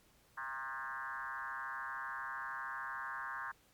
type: tone with frequency modulation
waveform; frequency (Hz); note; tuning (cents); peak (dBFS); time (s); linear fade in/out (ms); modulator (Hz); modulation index
sine; 1336; E6; +23; -39; 0.37-3.52; 10; 133; 3
effects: pink hiss -68 dBFS RMS until 3.73 s + MP3 96 kbps